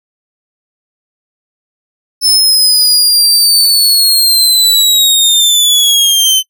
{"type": "linear sweep", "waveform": "sawtooth", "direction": "down", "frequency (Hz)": [5274, 3052], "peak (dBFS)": -3, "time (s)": [2.21, 6.43], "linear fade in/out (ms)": 50, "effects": ["noise-tail reverb RT60 0.1 s tail -22 dB re dry"]}